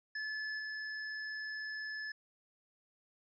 square tone with level steps, 1727 Hz, A6, 33 cents flat, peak -38 / -40 dBFS, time 0.15-2.12 s, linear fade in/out 5 ms, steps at 0.58 s, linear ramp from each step 20 ms, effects resampled to 16000 Hz

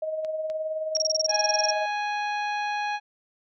sine tone with tremolo, 628 Hz, D#5, 16 cents sharp, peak -25 dBFS, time 0.02-1.86 s, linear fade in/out 5 ms, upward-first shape sine, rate 19 Hz, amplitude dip 45%
clicks, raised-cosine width 0.2 ms, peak -26 dBFS, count 3, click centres 0.248 / 0.5 / 0.967 s
sine tone bursts, 5588 Hz, F8, in tune, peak -20 dBFS, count 16, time 0.95-1.706 s, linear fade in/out 2 ms, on 21 ms, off 28 ms
harmonic tone, 830.6 Hz, G#5, in tune, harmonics 1 / 2 / 3 / 4 / 5 / 7, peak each -27 / -33 / -35 / -44 / -42 / -51 dBFS, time 1.28-3 s, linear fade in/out 50 ms
effects none

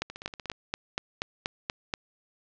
two click trains, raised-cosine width 0.2 ms, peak -11 / -22 dBFS, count 9 / 8, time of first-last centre 0.02-1.938 / 0.1-0.517 s, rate 4.17 / 16.8 Hz, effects low-pass 5000 Hz 12 dB/octave

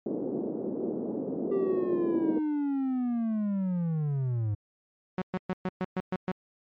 pink band-pass noise, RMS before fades -32 dBFS, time 0.06-2.39 s, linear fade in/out 2 ms, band 230 to 460 Hz, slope 24 dB/octave
triangle linear sweep, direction down, 394.8 to 100.5 Hz, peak -24 dBFS, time 1.51-4.55 s, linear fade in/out 10 ms
sawtooth tone bursts, 185 Hz, F#3, in tune, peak -23 dBFS, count 8, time 5.18-6.316 s, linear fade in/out 2 ms, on 37 ms, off 120 ms
effects low-pass 2000 Hz 12 dB/octave + MP3 48 kbps

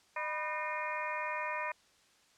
harmonic tone with a mistuned harmonic, 305.2 Hz, D#4, 33 cents flat, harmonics 2 / 3 / 4 / 5 / 6 / 7 / 8, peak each -42 / -38 / -44 / -48 / -41 / -45 / -42 dBFS, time 0.16-1.72 s, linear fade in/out 5 ms, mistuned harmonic 3, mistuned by +120 cents, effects white hiss -66 dBFS RMS until 2.37 s + low-pass 7000 Hz 12 dB/octave

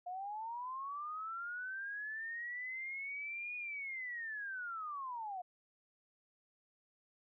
sine linear two-way sweep, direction up then down, 704 to 2467 to 704 Hz, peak -40 dBFS, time 0.06-5.42 s, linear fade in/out 10 ms, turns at 3.56 s, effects none

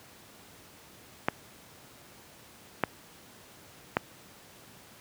clicks, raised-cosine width 0.5 ms, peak -8 dBFS, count 3, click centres 1.285 / 2.837 / 3.969 s, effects pink hiss -53 dBFS RMS until 5 s + high-pass 100 Hz 12 dB/octave

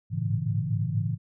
sine tone cluster, 103.7 / 108.2 / 116.2 / 141.1 / 165.2 Hz, G#2 / A2 / A#2 / C#3 / E3, -2 / -29 / -5 / +31 / +4 cents, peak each -31 dBFS, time 0.1-1.18 s, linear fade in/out 50 ms, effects none

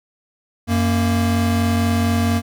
square tone pair together, 92.23 / 232.4 Hz, F#2 / A#3, -5 / -5 cents, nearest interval octave + major third, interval 1600 cents, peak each -19 dBFS, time 0.67-2.42 s, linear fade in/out 50 ms, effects none

